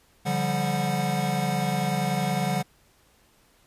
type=tone cluster; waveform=square; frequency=143.6 / 174.2 / 194.4 / 734 Hz; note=D3 / F3 / G3 / F#5; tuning=-39 / -4 / -14 / -14 cents; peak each=-30 dBFS; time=0.25-2.63 s; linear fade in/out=20 ms; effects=pink hiss -61 dBFS RMS until 3.66 s + resampled to 32000 Hz